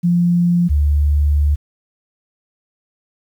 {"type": "tone pair in turn", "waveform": "sine", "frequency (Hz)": [174, 73.16], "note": ["F3", "D2"], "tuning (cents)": [-6, -6], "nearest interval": "octave + minor third", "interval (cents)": 1500, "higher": "first", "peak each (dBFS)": [-11, -11], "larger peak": "neither", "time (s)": [[0.03, 0.69], [0.69, 1.56]], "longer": "second", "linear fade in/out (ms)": 20, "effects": ["8-bit"]}